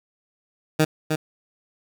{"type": "tone with echo", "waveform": "15% pulse", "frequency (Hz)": 155.56, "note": "D#3", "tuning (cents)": 0, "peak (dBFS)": -9, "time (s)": [0.79, 0.85], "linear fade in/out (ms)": 10, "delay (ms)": 310, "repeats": 1, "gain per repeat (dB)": -5, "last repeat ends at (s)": 1.16, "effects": []}